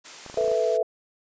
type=high-pass noise; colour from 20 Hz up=white; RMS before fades=-41 dBFS; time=0.04-0.78 s; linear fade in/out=20 ms; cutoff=270 Hz; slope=12 dB/octave
type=clicks; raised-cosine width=1 ms; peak=-26 dBFS; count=8; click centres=0.263 / 0.299 / 0.343 / 0.375 / 0.411 / 0.444 / 0.479 / 0.516 s
type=chord; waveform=sine; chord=A suspended second; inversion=none; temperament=equal; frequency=440 / 493.9 / 659.3 Hz; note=A4 / B4 / E5; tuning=0 / 0 / 0 cents; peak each=-25 / -25 / -24 dBFS; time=0.37-0.83 s; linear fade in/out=5 ms
effects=resampled to 16000 Hz